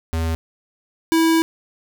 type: tone pair in turn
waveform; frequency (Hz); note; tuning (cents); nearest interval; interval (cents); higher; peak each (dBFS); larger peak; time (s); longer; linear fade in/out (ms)
square; 81.6 / 326.4; E2 / E4; -17 / -17; 2 octaves; 2400; second; -20 / -14; second; 0.13-0.35 / 1.12-1.42; second; 0
effects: none